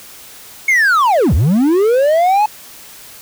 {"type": "linear two-way sweep", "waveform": "triangle", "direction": "down then up", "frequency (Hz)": [2215, 61.74, 866], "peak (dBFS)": -7, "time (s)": [0.68, 2.46], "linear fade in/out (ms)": 5, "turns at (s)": 1.34, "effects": ["white hiss -37 dBFS RMS until 3.21 s"]}